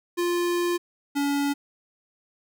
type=tone pair in turn; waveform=square; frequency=349.2 / 283.9 Hz; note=F4 / C#4; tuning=0 / +41 cents; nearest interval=major third; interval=359 cents; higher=first; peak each=-23 dBFS; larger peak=neither; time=0.17-0.78 / 1.15-1.54 s; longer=first; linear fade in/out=20 ms; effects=none

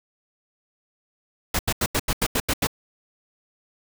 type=noise bursts; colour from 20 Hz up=pink; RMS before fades=-22 dBFS; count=9; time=1.54-2.671 s; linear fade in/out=5 ms; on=51 ms; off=84 ms; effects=none

